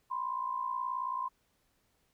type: tone pair together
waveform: sine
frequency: 987.8 / 1046.5 Hz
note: B5 / C6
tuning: 0 / 0 cents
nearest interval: minor second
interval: 100 cents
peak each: -37 / -34 dBFS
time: 0.1-1.29 s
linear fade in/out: 20 ms
effects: pink hiss -74 dBFS RMS until 2.13 s